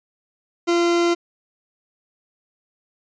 40% pulse tone, 343.7 Hz, F4, 28 cents flat, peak -15 dBFS, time 0.67-1.15 s, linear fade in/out 20 ms, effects resampled to 16000 Hz

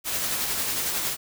white noise with tremolo, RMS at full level -26 dBFS, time 0.04-1.17 s, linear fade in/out 50 ms, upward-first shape sine, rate 11 Hz, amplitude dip 30%, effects none

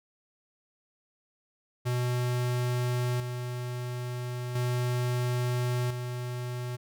square tone with tremolo, 123.47 Hz, B2, in tune, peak -27 dBFS, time 1.85-6.77 s, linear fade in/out 20 ms, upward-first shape square, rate 0.37 Hz, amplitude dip 50%, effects none

